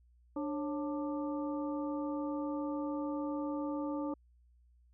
harmonic tone with a mistuned harmonic, 295.5 Hz, D4, 11 cents sharp, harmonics 1 / 2 / 3 / 4, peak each -35 / -41 / -45 / -47 dBFS, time 0.36-4.14 s, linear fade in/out 5 ms, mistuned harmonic 2, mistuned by -130 cents, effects added 60 Hz sine -62 dBFS peak until 4.93 s

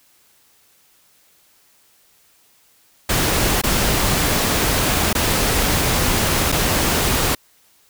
pink noise with dropouts, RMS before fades -18 dBFS, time 3.09-7.35 s, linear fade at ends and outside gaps 5 ms, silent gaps 3.616-3.636 / 5.13-5.15 / 6.519-6.523 s, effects white hiss -56 dBFS RMS until 7.89 s

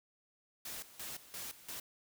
white noise with tremolo, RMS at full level -44 dBFS, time 0.65-1.8 s, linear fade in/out 5 ms, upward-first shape square, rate 2.9 Hz, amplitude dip 80%, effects none

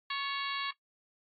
harmonic tone with a mistuned harmonic, 554.4 Hz, C#5, in tune, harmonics 2 / 3 / 4 / 5 / 6 / 7 / 8, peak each -37 / -39 / -40 / -41 / -42 / -42 / -43 dBFS, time 0.1-0.71 s, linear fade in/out 5 ms, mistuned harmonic 3, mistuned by +52 cents, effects noise-tail reverb RT60 0.1 s tail -17 dB re dry + AAC 32 kbps

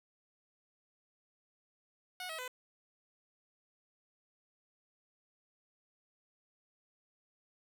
10% pulse tone with pitch steps, 731 / 641 / 504 Hz, F#5 / E5 / B4, -21 / -49 / +35 cents, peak -32 dBFS, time 2.2-2.479 s, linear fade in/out 2 ms, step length 93 ms, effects none

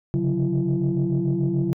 sine tone cluster, 136.6 / 143.5 / 182.1 / 338.6 Hz, C#3 / D3 / F#3 / E4, -25 / -40 / -27 / +46 cents, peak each -24 dBFS, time 0.14-1.73 s, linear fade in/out 0 ms, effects tanh soft clip ceiling -14 dBFS

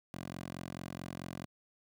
10% pulse tone with high-pass filter, 44.58 Hz, F1, 36 cents sharp, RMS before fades -44 dBFS, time 0.14-1.46 s, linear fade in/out 0 ms, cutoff 140 Hz, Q 0.82, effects none

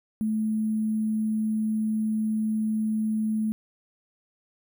sine tone with sample-and-hold, 216.9 Hz, A3, 25 cents flat, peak -23 dBFS, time 0.21-3.52 s, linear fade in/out 0 ms, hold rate 11025 Hz, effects none

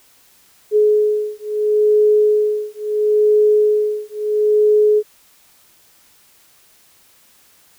sine beating tone pair, 422.5 / 423.24 Hz, G#4 / G#4, +30 / +33 cents, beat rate 0.74 Hz, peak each -15 / -15 dBFS, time 0.71-5.03 s, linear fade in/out 50 ms, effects white hiss -52 dBFS RMS until 7.78 s

